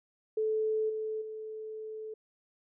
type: tone with level steps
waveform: sine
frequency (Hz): 435.5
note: A4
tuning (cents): -18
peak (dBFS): -27 / -32 / -38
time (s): 0.37-2.14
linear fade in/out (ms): 5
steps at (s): 0.89 / 1.21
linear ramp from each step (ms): 10
effects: none